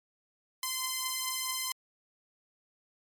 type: beating tone pair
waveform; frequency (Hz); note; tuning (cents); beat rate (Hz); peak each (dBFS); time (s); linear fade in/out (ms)
5% pulse; 1030 / 1034.6; C6 / C6; -28 / -20; 4.6; -25 / -21; 0.63-1.72; 2
effects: MP3 96 kbps